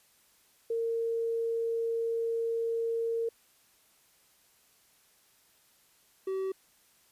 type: tone pair in turn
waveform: sine / triangle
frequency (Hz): 459 / 382.1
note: A#4 / G4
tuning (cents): -27 / -44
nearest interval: minor third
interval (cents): 317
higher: first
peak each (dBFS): -28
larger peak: neither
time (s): 0.7-3.29 / 6.27-6.52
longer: first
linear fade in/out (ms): 5
effects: white hiss -65 dBFS RMS until 7.11 s + resampled to 32000 Hz